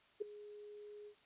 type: tone with ADSR envelope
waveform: sine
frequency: 416.6 Hz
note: G#4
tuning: 5 cents sharp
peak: -33 dBFS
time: 0.2-1.15 s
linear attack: 18 ms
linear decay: 8 ms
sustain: -17 dB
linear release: 80 ms
effects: white hiss -68 dBFS RMS until 1.25 s + resampled to 8000 Hz